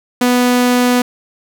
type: tone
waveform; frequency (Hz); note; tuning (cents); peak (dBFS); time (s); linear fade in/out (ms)
sawtooth; 246.9; B3; 0; -6; 0.21-1.02; 5
effects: none